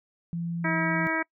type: tone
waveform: sine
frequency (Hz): 169.4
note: E3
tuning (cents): +48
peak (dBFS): -28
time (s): 0.33-1.07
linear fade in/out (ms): 0
type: harmonic tone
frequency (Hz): 321.7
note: E4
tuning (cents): -42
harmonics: 1 / 2 / 3 / 4 / 5 / 6 / 7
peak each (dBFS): -31 / -34 / -33 / -35 / -31 / -32 / -33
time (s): 0.64-1.23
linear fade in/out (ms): 10
effects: noise-tail reverb RT60 0.1 s tail -25 dB re dry